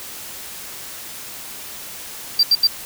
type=tone bursts; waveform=triangle; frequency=4699 Hz; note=D8; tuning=in tune; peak=-9 dBFS; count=3; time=2.39-2.672 s; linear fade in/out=5 ms; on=42 ms; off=78 ms; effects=white hiss -34 dBFS RMS until 2.85 s